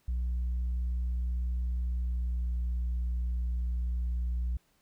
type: tone with pitch glide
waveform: sine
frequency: 61 to 60.33 Hz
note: B1 to B1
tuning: -21 to -40 cents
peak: -26 dBFS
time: 0.08-4.57 s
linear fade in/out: 5 ms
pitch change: -19 cents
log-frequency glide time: 1.91-2.6 s
effects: tanh soft clip ceiling -27 dBFS + pink hiss -70 dBFS RMS until 4.81 s